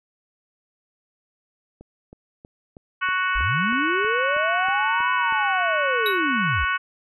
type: click train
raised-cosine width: 2 ms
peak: -29 dBFS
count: 12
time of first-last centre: 1.81-5.324 s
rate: 3.13 Hz
type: harmonic tone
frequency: 370.7 Hz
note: F#4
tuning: 3 cents sharp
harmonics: 3 / 4 / 5 / 6 / 7 / 8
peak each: -25 / -23 / -33 / -31 / -32 / -35 dBFS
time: 3.01-6.78 s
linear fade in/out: 20 ms
type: linear two-way sweep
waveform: sine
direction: up then down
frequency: 33.18 to 1021 to 47.65 Hz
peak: -24 dBFS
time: 3.35-6.65 s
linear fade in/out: 10 ms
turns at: 5.13 s
type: tone with exponential decay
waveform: square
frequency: 3825 Hz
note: A#7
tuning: 44 cents sharp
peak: -21 dBFS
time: 6.06-6.2 s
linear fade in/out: 2 ms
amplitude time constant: 30 ms
effects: resampled to 32000 Hz